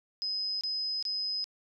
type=tone bursts; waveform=sine; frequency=5050 Hz; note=D#8; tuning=25 cents sharp; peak=-30 dBFS; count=3; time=0.22-1.442 s; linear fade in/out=0 ms; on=390 ms; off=26 ms; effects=none

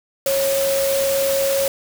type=tone in noise; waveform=sine; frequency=548 Hz; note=C#5; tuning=20 cents flat; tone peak=-17 dBFS; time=0.26-1.68 s; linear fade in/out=2 ms; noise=white; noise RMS=-25 dBFS; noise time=0.26-1.68 s; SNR=+5 dB; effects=none

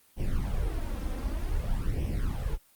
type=noise with flanger; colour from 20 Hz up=brown; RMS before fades=-29 dBFS; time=0.16-2.58 s; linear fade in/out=50 ms; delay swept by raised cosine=0.35 to 3.85 ms; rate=0.53 Hz; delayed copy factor=+0.85; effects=white hiss -62 dBFS RMS until 2.75 s + Opus 32 kbps

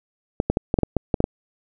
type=clicks; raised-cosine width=2 ms; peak=-5 dBFS; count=10; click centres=0.401 / 0.5 / 0.571 / 0.741 / 0.788 / 0.833 / 0.967 / 1.142 / 1.204 / 1.241 s; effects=none

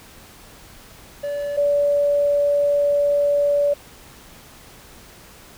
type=tone pair in turn; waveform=triangle / sine; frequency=576 / 576 Hz; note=D5 / D5; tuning=-34 / -34 cents; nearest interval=unison; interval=0 cents; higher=neither; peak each=-21 / -15 dBFS; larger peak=second; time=1.23-1.57 / 1.57-3.74 s; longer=second; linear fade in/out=10 ms; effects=pink hiss -45 dBFS RMS until 5.57 s

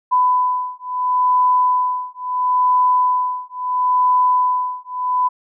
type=beating tone pair; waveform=sine; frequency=1000 / 1000.74 Hz; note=B5 / B5; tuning=+21 / +23 cents; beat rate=0.74 Hz; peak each=-17 dBFS; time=0.11-5.29 s; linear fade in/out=20 ms; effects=none

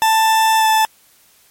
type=tone with pitch glide; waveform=40% pulse; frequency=885 to 876.9 Hz; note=A5 to A5; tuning=+10 to -6 cents; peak=-10 dBFS; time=0.02-0.85 s; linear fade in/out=0 ms; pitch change=-16 cents; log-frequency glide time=0.58-0.64 s; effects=white hiss -52 dBFS RMS until 1.5 s + MP3 64 kbps

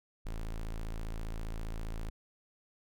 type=tone; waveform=square; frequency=27.5 Hz; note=A0; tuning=in tune; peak=-36 dBFS; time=0.25-2.1 s; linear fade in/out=10 ms; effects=none

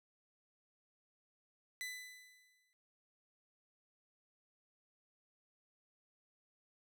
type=tone with exponential decay; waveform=sawtooth; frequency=2000 Hz; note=B6; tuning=21 cents sharp; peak=-36 dBFS; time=1.81-2.73 s; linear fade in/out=0 ms; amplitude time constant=200 ms; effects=none

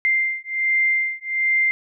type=beating tone pair; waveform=sine; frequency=2093 / 2094.3 Hz; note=C7 / C7; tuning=0 / +1 cents; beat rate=1.3 Hz; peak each=-21 dBFS; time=0.05-1.71 s; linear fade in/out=0 ms; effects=none

